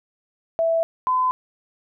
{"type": "tone pair in turn", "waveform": "sine", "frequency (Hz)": [659.3, 1017.1], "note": ["E5", "C6"], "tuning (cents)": [0, -49], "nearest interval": "minor sixth", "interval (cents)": 751, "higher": "second", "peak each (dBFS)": -17, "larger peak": "neither", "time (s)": [[0.59, 0.83], [1.07, 1.31]], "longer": "neither", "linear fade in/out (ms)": 0, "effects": []}